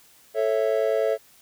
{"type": "chord", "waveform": "triangle", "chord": "A major", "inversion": "none", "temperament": "just", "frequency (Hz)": [440, 550, 660], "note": ["A4", "C#5", "E5"], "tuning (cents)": [0, -14, 2], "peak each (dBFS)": [-22, -23, -23], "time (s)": [0.34, 1.18], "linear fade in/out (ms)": 50, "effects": ["white hiss -55 dBFS RMS until 1.41 s"]}